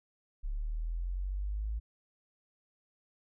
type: linear sweep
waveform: sine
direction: up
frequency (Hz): 34.65 to 54.9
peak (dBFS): -32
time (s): 0.43-1.8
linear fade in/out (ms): 20
effects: none